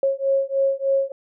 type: beating tone pair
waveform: sine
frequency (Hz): 543 / 546.3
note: C#5 / C#5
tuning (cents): -36 / -25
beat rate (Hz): 3.3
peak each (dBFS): -21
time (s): 0.03-1.12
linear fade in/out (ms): 2
effects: none